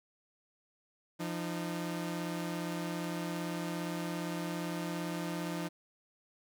sawtooth tone pair together, 171.85 / 306.2 Hz, F3 / D#4, -28 / -28 cents, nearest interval minor seventh, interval 1000 cents, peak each -33 / -35 dBFS, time 1.19-5.69 s, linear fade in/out 20 ms, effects none

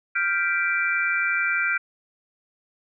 sine chord, G dominant seventh, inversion third, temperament equal, 1396.9 / 1568 / 1975.5 / 2349 Hz, F6 / G6 / B6 / D7, 0 / 0 / 0 / 0 cents, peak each -25 / -26 / -31 / -25 dBFS, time 0.15-1.78 s, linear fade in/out 10 ms, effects none

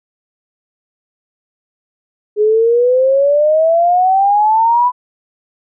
sine exponential sweep, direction up, 415.3 to 1001 Hz, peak -8 dBFS, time 2.36-4.92 s, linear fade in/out 50 ms, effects none

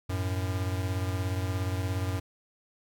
square beating tone pair, 92.5 / 109.5 Hz, F#2 / A2, 0 / -8 cents, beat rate 17 Hz, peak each -30 / -35 dBFS, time 0.09-2.2 s, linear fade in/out 10 ms, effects 11-bit

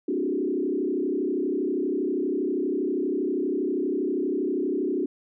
sine tone with frequency modulation, 329.6 Hz, E4, in tune, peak -23 dBFS, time 0.08-5.06 s, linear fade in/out 5 ms, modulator 32.5 Hz, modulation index 2.2, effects none

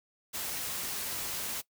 white noise, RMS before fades -36 dBFS, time 0.33-1.62 s, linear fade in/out 20 ms, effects noise-tail reverb RT60 0.1 s tail -20 dB re dry

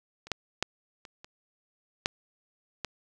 clicks, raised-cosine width 0.2 ms, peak -29 / -11 / -9 / -28 / -28 / -8 / -15 dBFS, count 7, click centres 0.27 / 0.317 / 0.626 / 1.052 / 1.245 / 2.059 / 2.847 s, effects none

